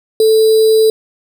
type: tone with sample-and-hold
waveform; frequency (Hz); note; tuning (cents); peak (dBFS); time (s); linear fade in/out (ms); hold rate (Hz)
sine; 440; A4; 0; -6; 0.2-0.9; 2; 4410
effects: none